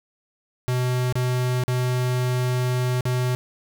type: tone with dropouts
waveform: square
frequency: 125.6 Hz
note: B2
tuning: 30 cents sharp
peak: -21 dBFS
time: 0.68-3.35 s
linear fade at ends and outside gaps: 0 ms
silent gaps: 1.125-1.155 / 1.637-1.68 / 3.008-3.054 s
effects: none